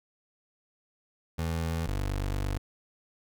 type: tone pair in turn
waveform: 25% pulse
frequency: 82.1 / 48.82 Hz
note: E2 / G1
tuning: -6 / -6 cents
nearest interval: major sixth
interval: 900 cents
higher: first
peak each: -25 dBFS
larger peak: neither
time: 1.38-1.87 / 1.87-2.58 s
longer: second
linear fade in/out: 10 ms
effects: none